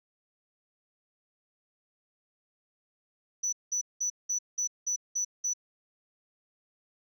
sine tone bursts, 5950 Hz, F#8, 9 cents sharp, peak -26 dBFS, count 8, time 3.43-5.536 s, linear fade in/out 10 ms, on 97 ms, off 190 ms, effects tanh soft clip ceiling -23 dBFS

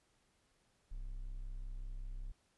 triangle tone, 32.61 Hz, C1, 5 cents flat, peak -39 dBFS, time 0.91-2.32 s, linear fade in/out 10 ms, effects pink hiss -75 dBFS RMS until 2.57 s + resampled to 24000 Hz

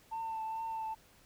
sine tone with vibrato, 892 Hz, A5, 23 cents sharp, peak -34 dBFS, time 0.11-0.95 s, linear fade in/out 20 ms, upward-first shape triangle, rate 2.3 Hz, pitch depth 25 cents each way, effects tanh soft clip ceiling -33 dBFS + pink hiss -63 dBFS RMS until 1.25 s

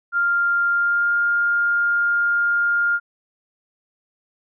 sine tone with pitch glide, 1396.9 to 1408.2 Hz, F6 to F6, 0 to +14 cents, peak -16 dBFS, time 0.12-3 s, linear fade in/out 50 ms, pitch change +14 cents, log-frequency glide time 0.71-1.15 s, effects none

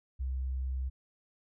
sine tone, 65 Hz, C2, 11 cents flat, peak -31 dBFS, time 0.19-0.9 s, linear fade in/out 20 ms, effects none

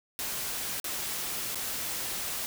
white noise with dropouts, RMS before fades -34 dBFS, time 0.19-2.46 s, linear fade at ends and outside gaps 0 ms, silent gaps 0.8-0.843 / 1.547-1.556 s, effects none

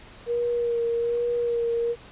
sine tone with vibrato, 472.7 Hz, A#4, 24 cents sharp, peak -22 dBFS, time 0.26-1.96 s, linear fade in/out 50 ms, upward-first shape sine, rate 1.2 Hz, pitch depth 23 cents each way, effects pink hiss -47 dBFS RMS until 2.11 s + resampled to 8000 Hz

